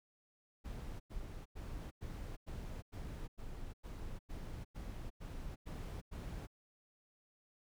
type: noise bursts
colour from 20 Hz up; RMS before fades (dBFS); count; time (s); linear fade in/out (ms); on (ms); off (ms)
brown; -45; 13; 0.64-6.472; 20; 360; 96
effects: none